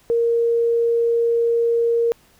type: tone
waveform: sine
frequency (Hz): 466.2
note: A#4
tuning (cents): 0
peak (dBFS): -15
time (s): 0.1-2.12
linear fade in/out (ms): 0
effects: pink hiss -55 dBFS RMS until 2.39 s